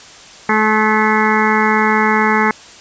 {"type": "harmonic tone with a mistuned harmonic", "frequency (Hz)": 215.6, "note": "A3", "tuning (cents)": -35, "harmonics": [1, 2, 4, 5, 6, 7, 8, 9, 10], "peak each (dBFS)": [-17, -19, -17, -20, -21, -23, -20, -21, -22], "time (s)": [0.49, 2.51], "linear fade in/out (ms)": 2, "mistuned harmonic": 9, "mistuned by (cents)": 41, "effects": ["white hiss -38 dBFS RMS until 2.8 s", "resampled to 16000 Hz"]}